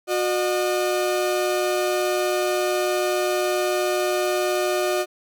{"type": "tone pair together", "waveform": "35% pulse", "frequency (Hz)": [363.3, 607.9], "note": ["F#4", "D#5"], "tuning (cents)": [-32, -40], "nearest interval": "major sixth", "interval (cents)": 892, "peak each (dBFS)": [-21, -22], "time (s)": [0.07, 5.06], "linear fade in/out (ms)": 50, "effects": []}